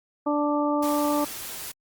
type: harmonic tone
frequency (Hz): 293.7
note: D4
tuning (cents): 0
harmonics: 1 / 2 / 3 / 4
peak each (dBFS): -24 / -27 / -29 / -30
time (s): 0.26-1.25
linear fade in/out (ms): 10
type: noise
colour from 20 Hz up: white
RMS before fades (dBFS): -36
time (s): 0.82-1.72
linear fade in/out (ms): 10
effects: Opus 24 kbps